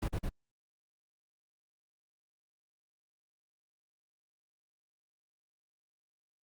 brown noise bursts, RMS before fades -33 dBFS, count 3, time 0.02-0.294 s, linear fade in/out 10 ms, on 64 ms, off 41 ms, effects Opus 48 kbps

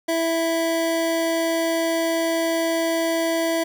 square tone pair together, 329.6 / 659.8 Hz, E4 / E5, 0 / +1 cents, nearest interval octave, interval 1201 cents, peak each -24 / -23 dBFS, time 0.08-3.64 s, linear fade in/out 10 ms, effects 8-bit

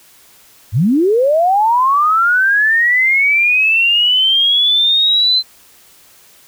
sine linear sweep, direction up, 87.31 to 4098 Hz, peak -9 dBFS, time 0.72-5.43 s, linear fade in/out 50 ms, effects white hiss -46 dBFS RMS until 6.47 s

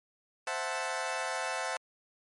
20% pulse chord, F# half-diminished seventh, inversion second, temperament equal, 523.3 / 659.3 / 740 / 880 Hz, C5 / E5 / F#5 / A5, 0 / 0 / 0 / 0 cents, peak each -33 dBFS, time 0.47-1.77 s, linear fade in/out 2 ms, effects MP3 48 kbps

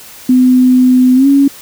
sine tone with pitch glide, 253.6 to 278.2 Hz, B3 to C#4, +46 to +6 cents, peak -4 dBFS, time 0.29-1.48 s, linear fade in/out 5 ms, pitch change +160 cents, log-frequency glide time 1.15-1.27 s, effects white hiss -34 dBFS RMS until 1.61 s

